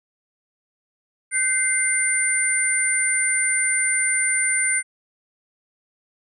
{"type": "tone cluster", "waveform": "sine", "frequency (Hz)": [1534, 2080, 9140], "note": ["G6", "C7", "D9"], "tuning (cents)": [-38, -11, -48], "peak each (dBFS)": [-27, -23, -20], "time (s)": [1.31, 4.83], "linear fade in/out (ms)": 50, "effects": []}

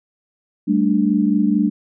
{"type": "chord", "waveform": "sine", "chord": "G suspended second", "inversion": "none", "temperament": "just", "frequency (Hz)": [196, 220.5, 294], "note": ["G3", "A3", "D4"], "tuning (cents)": [0, 4, 2], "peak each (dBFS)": -18, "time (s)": [0.67, 1.7], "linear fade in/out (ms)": 20, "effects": []}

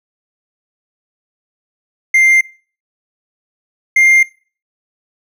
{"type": "tone pair in turn", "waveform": "triangle", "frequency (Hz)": [2098, 2108], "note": ["C7", "C7"], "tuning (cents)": [4, 12], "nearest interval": "unison", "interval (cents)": 8, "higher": "second", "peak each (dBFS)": -5, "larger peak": "neither", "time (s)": [[2.14, 2.41], [3.96, 4.23]], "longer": "neither", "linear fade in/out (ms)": 5, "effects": ["noise-tail reverb RT60 0.4 s tail -21 dB re dry"]}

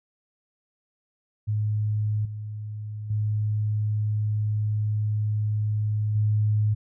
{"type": "tone with level steps", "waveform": "sine", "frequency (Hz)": 106.2, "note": "G#2", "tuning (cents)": 39, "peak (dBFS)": [-22, -31, -22, -19], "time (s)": [1.47, 6.75], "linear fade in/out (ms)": 20, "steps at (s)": [2.25, 3.1, 6.15], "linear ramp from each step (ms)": 5, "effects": []}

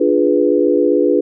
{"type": "chord", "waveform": "sine", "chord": "D diminished seventh", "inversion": "none", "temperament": "equal with one note detuned", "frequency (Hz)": [293.7, 349.2, 416.5, 493.9], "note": ["D4", "F4", "Ab4", "Cb5"], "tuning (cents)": [0, 0, 5, 0], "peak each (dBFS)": -16, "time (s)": [0, 1.21], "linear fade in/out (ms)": 10, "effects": []}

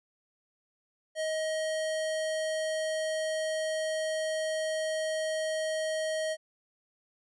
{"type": "tone", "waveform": "square", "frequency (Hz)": 630, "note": "D#5", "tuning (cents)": 21, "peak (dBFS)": -30, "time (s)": [1.15, 6.37], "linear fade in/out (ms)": 50, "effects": ["resampled to 24000 Hz"]}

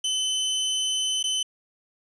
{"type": "tone with dropouts", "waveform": "sawtooth", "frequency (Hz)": 3040, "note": "F#7", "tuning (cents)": 46, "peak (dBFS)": -20, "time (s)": [0.04, 1.43], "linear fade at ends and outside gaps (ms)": 5, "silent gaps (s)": [1.229, 1.239], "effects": ["resampled to 22050 Hz"]}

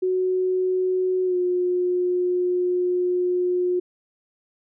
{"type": "tone with pitch glide", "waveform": "sine", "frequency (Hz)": [370, 359.5], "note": ["F#4", "F#4"], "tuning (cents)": [0, -50], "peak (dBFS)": -19, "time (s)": [0.02, 3.8], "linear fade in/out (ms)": 10, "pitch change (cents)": -50, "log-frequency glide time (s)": [1.25, 1.36], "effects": []}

